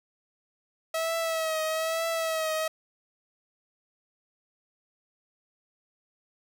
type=tone with vibrato; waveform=sawtooth; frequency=645 Hz; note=E5; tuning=38 cents flat; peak=-23 dBFS; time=0.94-2.68 s; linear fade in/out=5 ms; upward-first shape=triangle; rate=1.1 Hz; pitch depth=47 cents each way; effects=none